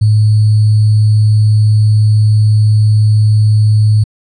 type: tone with sample-and-hold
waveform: sine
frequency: 107 Hz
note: A2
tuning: 48 cents flat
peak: -5 dBFS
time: 0.01-4.04 s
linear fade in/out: 10 ms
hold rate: 4410 Hz
effects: resampled to 22050 Hz